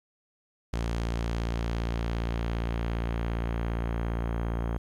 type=tone with low-pass filter sweep; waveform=sawtooth; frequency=57.4 Hz; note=A#1; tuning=26 cents flat; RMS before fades=-30 dBFS; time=0.73-4.78 s; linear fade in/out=5 ms; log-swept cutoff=7300 to 1400 Hz; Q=0.87; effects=10-bit